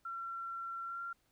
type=tone with pitch glide; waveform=sine; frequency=1360 to 1379 Hz; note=F6 to F6; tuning=-46 to -22 cents; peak=-39 dBFS; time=0.05-1.13 s; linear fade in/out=5 ms; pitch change=+24 cents; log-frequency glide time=0.84-1.01 s; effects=pink hiss -75 dBFS RMS until 1.31 s